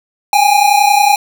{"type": "tone pair together", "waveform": "square", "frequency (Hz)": [799.7, 830.6], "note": ["G5", "G#5"], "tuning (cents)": [34, 0], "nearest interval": "minor second", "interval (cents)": 66, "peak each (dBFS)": -11, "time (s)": [0.33, 1.16], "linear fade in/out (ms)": 2, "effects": []}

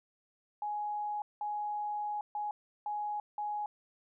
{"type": "tone bursts at uneven times", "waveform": "sine", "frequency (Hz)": 835, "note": "G#5", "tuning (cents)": 9, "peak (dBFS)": -33, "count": 5, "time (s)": [[0.62, 1.22], [1.41, 2.21], [2.35, 2.51], [2.86, 3.2], [3.38, 3.66]], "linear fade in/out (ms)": 2, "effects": []}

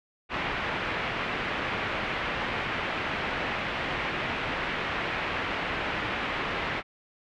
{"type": "low-pass noise", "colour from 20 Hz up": "white", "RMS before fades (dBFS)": -31, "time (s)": [0.29, 6.83], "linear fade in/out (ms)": 50, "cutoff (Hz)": 2600, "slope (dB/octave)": 24, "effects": []}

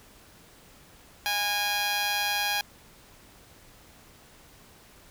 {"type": "tone with amplitude modulation", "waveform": "10% pulse", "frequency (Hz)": 820, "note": "G#5", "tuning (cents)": -22, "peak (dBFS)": -15, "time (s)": [1.26, 2.61], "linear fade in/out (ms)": 0, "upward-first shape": "sine", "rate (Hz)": 191, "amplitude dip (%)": 50, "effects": ["pink hiss -54 dBFS RMS until 5.1 s"]}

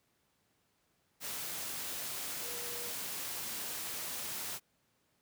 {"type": "tone in noise", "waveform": "sine", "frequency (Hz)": 480, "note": "B4", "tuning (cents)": -49, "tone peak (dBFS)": -48, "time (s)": [2.41, 2.93], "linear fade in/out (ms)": 50, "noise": "white", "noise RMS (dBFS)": -40, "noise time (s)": [1.2, 4.6], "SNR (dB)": -11, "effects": ["pink hiss -75 dBFS RMS until 5.21 s", "high-pass 80 Hz 12 dB/octave"]}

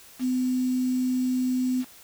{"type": "tone with quantisation", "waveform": "sine", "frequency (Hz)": 254, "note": "B3", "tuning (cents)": 49, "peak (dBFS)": -22, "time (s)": [0.19, 1.85], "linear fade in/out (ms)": 50, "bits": 7, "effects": ["white hiss -50 dBFS RMS until 2.03 s"]}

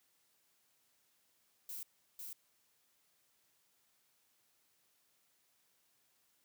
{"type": "noise with echo", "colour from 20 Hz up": "violet", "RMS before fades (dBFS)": -45, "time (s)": [1.69, 1.83], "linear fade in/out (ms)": 2, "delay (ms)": 500, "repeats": 1, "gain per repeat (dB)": -2, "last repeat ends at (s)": 2.33, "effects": ["white hiss -75 dBFS RMS until 6.44 s", "high-pass 80 Hz 12 dB/octave"]}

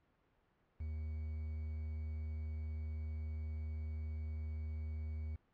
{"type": "tone with quantisation", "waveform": "triangle", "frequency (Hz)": 77.5, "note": "D#2", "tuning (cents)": -6, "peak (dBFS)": -37, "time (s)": [0.8, 5.36], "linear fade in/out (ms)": 5, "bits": 10, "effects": ["pink hiss -75 dBFS RMS until 5.53 s", "low-pass 2000 Hz 12 dB/octave"]}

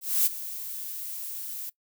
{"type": "noise with ADSR envelope", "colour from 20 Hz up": "violet", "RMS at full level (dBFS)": -21, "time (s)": [0.01, 1.7], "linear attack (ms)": 250, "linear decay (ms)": 21, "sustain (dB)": -15, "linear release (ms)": 11, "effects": ["noise-tail reverb RT60 0.1 s tail -21 dB re dry"]}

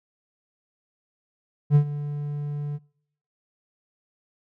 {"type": "tone with ADSR envelope", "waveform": "triangle", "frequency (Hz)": 146.1, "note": "D3", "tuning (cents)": -9, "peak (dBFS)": -9, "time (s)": [1.7, 2.79], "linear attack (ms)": 55, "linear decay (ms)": 85, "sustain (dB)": -16, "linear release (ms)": 37, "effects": ["noise-tail reverb RT60 0.7 s tail -25 dB re dry"]}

